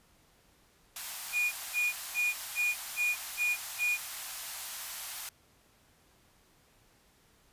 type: high-pass noise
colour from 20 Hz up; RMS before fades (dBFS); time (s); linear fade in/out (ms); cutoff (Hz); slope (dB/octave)
white; -40; 0.96-5.29; 2; 650; 48
type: tone bursts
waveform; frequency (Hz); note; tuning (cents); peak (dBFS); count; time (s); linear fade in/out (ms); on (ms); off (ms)
triangle; 2443; D#7; -32; -25; 7; 1.32-3.98; 50; 200; 210
effects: pink hiss -65 dBFS RMS until 7.52 s + resampled to 32000 Hz